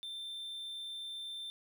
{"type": "tone", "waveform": "triangle", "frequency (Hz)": 3566, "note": "A7", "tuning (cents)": 22, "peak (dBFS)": -39, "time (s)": [0.03, 1.5], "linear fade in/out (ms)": 0, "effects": ["13-bit"]}